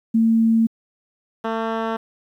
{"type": "tone pair in turn", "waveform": ["sine", "10% pulse"], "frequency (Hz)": [225.9, 224.9], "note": ["A3", "A3"], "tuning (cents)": [46, 38], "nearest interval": "unison", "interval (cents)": 8, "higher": "first", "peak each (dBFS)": [-13, -13], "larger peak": "neither", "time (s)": [[0.14, 0.67], [1.44, 1.97]], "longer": "neither", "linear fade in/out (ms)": 10, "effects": ["low-pass 2000 Hz 12 dB/octave", "9-bit"]}